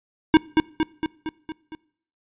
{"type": "tone with echo", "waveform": "square", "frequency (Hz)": 316.3, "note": "D#4", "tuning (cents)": 29, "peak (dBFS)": -10, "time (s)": [0.34, 0.37], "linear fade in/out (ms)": 0, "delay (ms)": 230, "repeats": 6, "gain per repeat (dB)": -4, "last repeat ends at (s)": 1.75, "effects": ["noise-tail reverb RT60 0.6 s tail -23 dB re dry", "resampled to 8000 Hz"]}